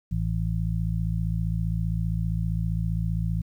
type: harmonic tone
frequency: 55.2 Hz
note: A1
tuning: 6 cents sharp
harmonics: 1 / 2 / 3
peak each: -28 / -28 / -28 dBFS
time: 0.11-3.42 s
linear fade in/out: 10 ms
effects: 10-bit